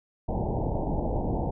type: low-pass noise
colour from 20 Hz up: pink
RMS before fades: -28 dBFS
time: 0.28-1.51 s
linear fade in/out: 10 ms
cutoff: 910 Hz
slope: 96 dB/octave
effects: none